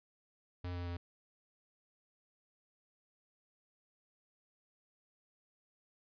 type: tone with pitch steps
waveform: square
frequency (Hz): 89 / 87.93 / 86.87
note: F2 / F2 / F2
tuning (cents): +33 / +12 / -9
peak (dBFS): -39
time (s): 0.64-0.97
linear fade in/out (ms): 5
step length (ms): 110
effects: resampled to 11025 Hz